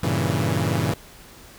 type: chord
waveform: sawtooth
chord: G diminished seventh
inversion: none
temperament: equal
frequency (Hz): 98 / 116.54 / 138.59 / 164.81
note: G2 / Bb2 / Db3 / Fb3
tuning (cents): 0 / 0 / 0 / 0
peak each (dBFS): -22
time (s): 0.03-0.94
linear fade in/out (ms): 5
effects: pink hiss -46 dBFS RMS until 1.58 s